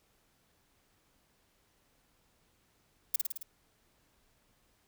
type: noise with echo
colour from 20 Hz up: violet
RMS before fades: -27 dBFS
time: 3.14-3.16 s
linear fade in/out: 5 ms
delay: 54 ms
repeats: 5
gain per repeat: -3 dB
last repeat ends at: 3.43 s
effects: pink hiss -71 dBFS RMS until 4.87 s